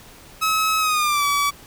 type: tone with pitch glide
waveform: sawtooth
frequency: 1285 to 1144.8 Hz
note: E6 to D6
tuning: -45 to -45 cents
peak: -14 dBFS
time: 0.41-1.51 s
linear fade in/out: 20 ms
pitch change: -200 cents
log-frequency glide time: 0.79-1.26 s
effects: pink hiss -45 dBFS RMS until 1.66 s